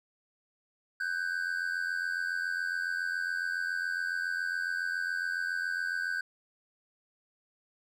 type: tone pair together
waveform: triangle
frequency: 1506.8 / 1594 Hz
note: F#6 / G6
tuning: +31 / +28 cents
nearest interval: minor second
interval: 97 cents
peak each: -31 / -32 dBFS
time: 1-6.21 s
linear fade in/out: 5 ms
effects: none